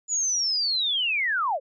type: linear sweep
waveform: sine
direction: down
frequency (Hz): 7000 to 493.9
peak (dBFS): -22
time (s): 0.08-1.6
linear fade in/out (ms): 50
effects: none